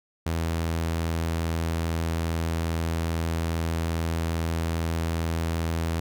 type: tone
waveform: sawtooth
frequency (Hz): 82.41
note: E2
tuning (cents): 0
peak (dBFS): -21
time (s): 0.26-6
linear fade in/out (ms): 5
effects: none